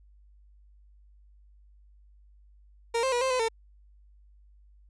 30% pulse tone with pitch steps, 464.4 / 527 / 484.4 / 525 / 508 / 451.6 Hz, A#4 / C5 / B4 / C5 / B4 / A4, -7 / +12 / -34 / +6 / +49 / +45 cents, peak -22 dBFS, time 2.94-3.486 s, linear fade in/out 10 ms, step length 91 ms, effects added 50 Hz sine -54 dBFS peak until 4.89 s + resampled to 22050 Hz

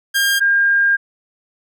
sawtooth / sine tone pair in turn, 1609 / 1609 Hz, G6 / G6, +45 / +45 cents, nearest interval unison, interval 0 cents, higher neither, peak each -10 / -11 dBFS, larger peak first, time 0.14-0.4 / 0.4-0.97 s, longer second, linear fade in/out 20 ms, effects none

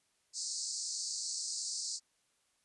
pink band-pass noise, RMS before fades -39 dBFS, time 0.33-2 s, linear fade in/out 50 ms, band 4300 to 8600 Hz, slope 96 dB/octave, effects white hiss -75 dBFS RMS until 2.64 s + resampled to 24000 Hz

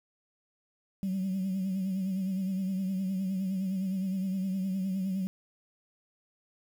sine tone with vibrato, 190 Hz, F#3, 46 cents sharp, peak -27 dBFS, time 1.03-5.27 s, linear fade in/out 0 ms, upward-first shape triangle, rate 9.7 Hz, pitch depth 65 cents each way, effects tanh soft clip ceiling -25 dBFS + 9-bit

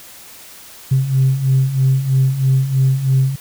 sine beating tone pair, 130.81 / 133.91 Hz, C3 / C3, 0 / +41 cents, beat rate 3.1 Hz, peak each -17 / -12 dBFS, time 0.91-3.36 s, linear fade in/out 10 ms, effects tanh soft clip ceiling -6 dBFS + white hiss -39 dBFS RMS until 3.4 s

